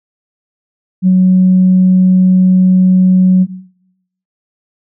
sine tone, 185 Hz, F#3, in tune, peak -3 dBFS, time 1.02-3.47 s, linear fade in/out 50 ms, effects noise-tail reverb RT60 0.8 s tail -18 dB re dry + tanh soft clip ceiling 0 dBFS

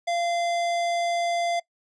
sine tone with hard clipping, 689 Hz, F5, 24 cents flat, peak -25 dBFS, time 0.07-1.6 s, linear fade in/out 10 ms, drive 18 dB, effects noise-tail reverb RT60 0.1 s tail -21 dB re dry + resampled to 22050 Hz

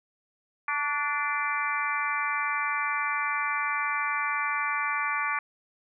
harmonic tone with a mistuned harmonic, 293.2 Hz, D4, 3 cents flat, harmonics 3 / 4 / 5 / 6 / 7 / 8, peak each -35 / -30 / -34 / -34 / -34 / -33 dBFS, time 0.68-5.39 s, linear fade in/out 2 ms, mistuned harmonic 4, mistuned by -37 cents, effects none

